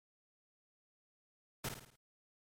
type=noise with echo; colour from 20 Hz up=pink; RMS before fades=-39 dBFS; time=1.64-1.69 s; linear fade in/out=5 ms; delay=54 ms; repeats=5; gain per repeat=-6 dB; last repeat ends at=1.96 s; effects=MP3 64 kbps